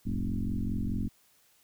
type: tone with frequency modulation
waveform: sine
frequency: 101.8 Hz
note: G#2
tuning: 34 cents flat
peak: -28 dBFS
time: 0.05-1.09 s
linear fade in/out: 20 ms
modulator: 44.9 Hz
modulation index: 3.7
effects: white hiss -65 dBFS RMS until 1.63 s